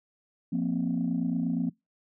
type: chord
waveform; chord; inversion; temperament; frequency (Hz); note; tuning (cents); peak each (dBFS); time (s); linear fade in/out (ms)
sine; F suspended fourth; none; equal with one note detuned; 174.01 / 233.1 / 261.6; F3 / Bb3 / C4; -6 / 0 / 0; -29; 0.52-1.7; 10
effects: noise-tail reverb RT60 0.2 s tail -24 dB re dry + tanh soft clip ceiling -19 dBFS